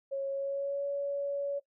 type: tone with pitch glide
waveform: sine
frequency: 548 to 564.1 Hz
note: C#5 to C#5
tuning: -20 to +30 cents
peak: -30 dBFS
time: 0.11-1.6 s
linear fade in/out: 20 ms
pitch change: +50 cents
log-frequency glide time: 0.29-0.85 s
effects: noise-tail reverb RT60 0.1 s tail -17 dB re dry